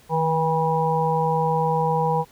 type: harmonic tone with a mistuned harmonic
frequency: 161.8 Hz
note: E3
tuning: 32 cents flat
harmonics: 1 / 3 / 5 / 6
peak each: -24 / -24 / -24 / -24 dBFS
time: 0.09-2.25 s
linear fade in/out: 50 ms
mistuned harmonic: 1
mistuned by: -35 cents
effects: pink hiss -53 dBFS RMS until 2.31 s